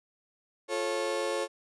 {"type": "chord", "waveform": "35% pulse", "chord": "F augmented", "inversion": "none", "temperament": "just", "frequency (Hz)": [349.2, 436.5, 545.7], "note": ["F4", "A4", "C#5"], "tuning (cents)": [0, -14, -27], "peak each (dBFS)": [-34, -32, -30], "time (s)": [0.68, 1.48], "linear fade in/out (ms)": 50, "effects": ["resampled to 24000 Hz"]}